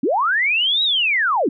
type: linear two-way sweep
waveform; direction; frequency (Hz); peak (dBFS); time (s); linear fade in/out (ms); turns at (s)
sine; up then down; 222.3 to 3891 to 222.3; -15; 0.03-1.49; 5; 0.83
effects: none